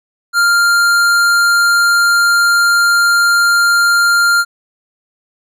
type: tone with hard clipping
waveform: triangle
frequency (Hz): 1396.9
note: F6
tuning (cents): 0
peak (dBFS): -10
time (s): 0.33-4.45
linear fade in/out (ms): 50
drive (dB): 18
effects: none